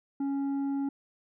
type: tone with tanh clipping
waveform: sine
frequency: 277.2 Hz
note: C#4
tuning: in tune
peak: -29 dBFS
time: 0.2-0.89 s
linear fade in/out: 5 ms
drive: 6 dB
effects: none